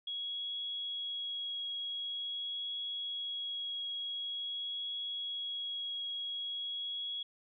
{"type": "tone with vibrato", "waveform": "sine", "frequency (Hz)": 3322, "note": "G#7", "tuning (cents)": 0, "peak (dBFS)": -36, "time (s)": [0.07, 7.23], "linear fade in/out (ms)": 5, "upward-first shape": "triangle", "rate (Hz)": 0.46, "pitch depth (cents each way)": 8, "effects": []}